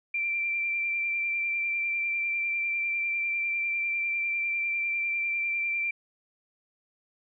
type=tone with vibrato; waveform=sine; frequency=2358 Hz; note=D7; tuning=6 cents sharp; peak=-26 dBFS; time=0.14-5.91 s; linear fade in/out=5 ms; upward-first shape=sine; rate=10 Hz; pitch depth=19 cents each way; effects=none